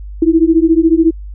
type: beating tone pair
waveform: sine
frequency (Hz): 319.8 / 333.8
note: D#4 / E4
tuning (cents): +48 / +22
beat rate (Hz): 14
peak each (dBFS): -10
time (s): 0.22-1.11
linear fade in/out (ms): 5
effects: added 50 Hz sine -25 dBFS peak until 1.34 s